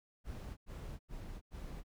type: noise bursts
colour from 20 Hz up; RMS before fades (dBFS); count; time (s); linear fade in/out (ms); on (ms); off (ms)
brown; -45; 4; 0.24-1.836; 50; 330; 92
effects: none